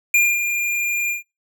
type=tone with ADSR envelope; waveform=square; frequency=2404 Hz; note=D7; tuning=40 cents sharp; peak=-12 dBFS; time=0.14-1.23 s; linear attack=3 ms; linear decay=240 ms; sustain=-8 dB; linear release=130 ms; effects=noise-tail reverb RT60 0.2 s tail -21 dB re dry